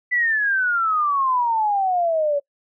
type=exponential sweep; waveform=sine; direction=down; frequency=2000 to 562 Hz; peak=-17 dBFS; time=0.11-2.4 s; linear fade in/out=20 ms; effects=noise-tail reverb RT60 0.1 s tail -23 dB re dry